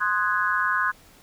sine chord, Ab dominant seventh, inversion first, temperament equal, 1046.5 / 1244.5 / 1480 / 1661.2 Hz, C6 / Eb6 / Gb6 / Ab6, 0 / 0 / 0 / 0 cents, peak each -26 / -28 / -25 / -26 dBFS, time 0-0.92 s, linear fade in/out 20 ms, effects pink hiss -53 dBFS RMS until 1.22 s

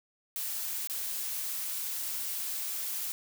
blue noise with dropouts, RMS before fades -35 dBFS, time 0.36-3.12 s, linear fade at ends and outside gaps 0 ms, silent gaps 0.873-0.898 s, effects none

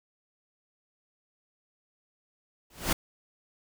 pink noise with exponential growth, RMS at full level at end -22 dBFS, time 2.7-2.93 s, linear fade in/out 5 ms, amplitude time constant 50 ms, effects none

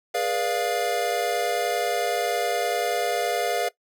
square chord, G# diminished seventh, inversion none, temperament equal with one note detuned, 415.3 / 485.4 / 587.3 / 698.5 Hz, G#4 / B4 / D5 / F5, 0 / -30 / 0 / 0 cents, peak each -32 / -29 / -31 / -27 dBFS, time 0.14-3.69 s, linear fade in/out 10 ms, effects noise-tail reverb RT60 0.1 s tail -18 dB re dry

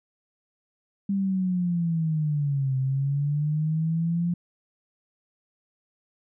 sine linear two-way sweep, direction down then up, 199.4 to 130.81 to 174.6 Hz, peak -22 dBFS, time 1.09-4.34 s, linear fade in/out 5 ms, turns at 2.77 s, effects none

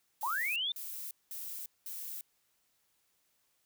violet noise bursts, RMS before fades -42 dBFS, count 4, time 0.21-2.21 s, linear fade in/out 2 ms, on 350 ms, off 200 ms
sine linear sweep, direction up, 822 to 3645 Hz, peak -31 dBFS, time 0.23-0.72 s, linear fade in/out 2 ms
effects white hiss -75 dBFS RMS until 3.65 s

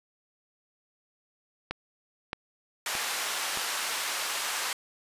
click train, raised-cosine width 0.3 ms, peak -15 dBFS, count 4, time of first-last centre 1.71-3.573 s, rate 1.61 Hz
pink band-pass noise, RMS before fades -32 dBFS, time 2.86-4.73 s, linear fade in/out 2 ms, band 1000 to 12000 Hz, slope 12 dB/octave
effects resampled to 32000 Hz

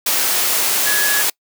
sine tone in noise, 1683 Hz, G#6, 23 cents sharp, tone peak -18 dBFS, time 0.86-1.22 s, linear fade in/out 5 ms, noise white, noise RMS -17 dBFS, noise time 0.06-1.3 s, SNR -4 dB, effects noise-tail reverb RT60 0.1 s tail -26 dB re dry + high-pass 300 Hz 12 dB/octave

